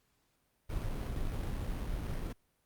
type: noise with sample-and-hold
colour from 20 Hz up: brown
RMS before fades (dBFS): -36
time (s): 0.69-2.33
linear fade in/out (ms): 10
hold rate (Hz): 3675
effects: pink hiss -75 dBFS RMS until 2.65 s + Opus 48 kbps